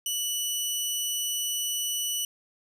15% pulse tone, 2960 Hz, F#7, in tune, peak -20 dBFS, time 0.06-2.25 s, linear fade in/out 2 ms, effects none

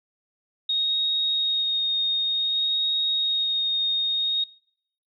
sine tone with vibrato, 3729 Hz, A#7, in tune, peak -21 dBFS, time 0.69-4.44 s, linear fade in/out 5 ms, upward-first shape sine, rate 0.55 Hz, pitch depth 12 cents each way, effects noise-tail reverb RT60 0.7 s tail -24 dB re dry

